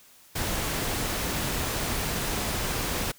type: noise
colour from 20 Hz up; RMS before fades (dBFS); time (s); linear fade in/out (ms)
pink; -29; 0.35-3.12; 10
effects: white hiss -55 dBFS RMS until 3.18 s